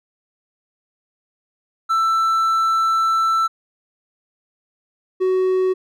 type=tone pair in turn; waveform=triangle; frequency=1330 / 373.2 Hz; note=E6 / F#4; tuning=+15 / +15 cents; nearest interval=octave + minor seventh; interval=2200 cents; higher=first; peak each=-13 dBFS; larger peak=neither; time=1.89-3.48 / 5.2-5.74 s; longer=first; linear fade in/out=20 ms; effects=none